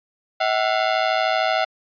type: ring-modulated tone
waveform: sawtooth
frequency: 698.5 Hz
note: F5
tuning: in tune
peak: -11 dBFS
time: 0.4-1.65 s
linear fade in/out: 10 ms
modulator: 56.6 Hz
effects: resampled to 11025 Hz